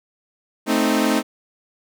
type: chord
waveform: sawtooth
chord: A diminished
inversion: none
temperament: equal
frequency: 220 / 261.6 / 311.1 Hz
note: A3 / C4 / Eb4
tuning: 0 / 0 / 0 cents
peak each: -17 dBFS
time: 0.66-1.23 s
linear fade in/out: 50 ms
effects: none